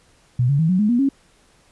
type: tone with pitch steps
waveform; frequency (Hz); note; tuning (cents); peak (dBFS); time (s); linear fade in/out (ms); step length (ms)
sine; 123.6 / 141.16 / 161.22 / 184.12 / 210.3 / 240.2 / 274.3; B2 / C#3 / E3 / F#3 / G#3 / B3 / C#4; +2 / +32 / -38 / -8 / +22 / -48 / -18; -14; 0.39-1.09; 5; 100
effects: pink hiss -56 dBFS RMS until 1.71 s + resampled to 24000 Hz